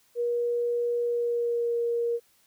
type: tone with pitch glide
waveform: sine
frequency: 477.6 to 470.5 Hz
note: A#4 to A#4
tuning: +42 to +16 cents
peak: -24 dBFS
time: 0.15-2.2 s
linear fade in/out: 50 ms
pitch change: -26 cents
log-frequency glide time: 1-1.76 s
effects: white hiss -64 dBFS RMS until 2.46 s